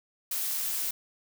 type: noise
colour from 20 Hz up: blue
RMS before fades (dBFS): -31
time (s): 0.31-0.91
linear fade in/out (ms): 5
effects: none